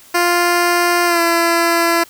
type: tone with pitch glide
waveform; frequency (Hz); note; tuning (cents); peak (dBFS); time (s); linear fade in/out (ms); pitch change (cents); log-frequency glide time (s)
10% pulse; 349.2 to 337.7; F4 to E4; 0 to +42; -4; 0.14-2.04; 10; -58; 1.06-1.2
effects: white hiss -44 dBFS RMS until 2.09 s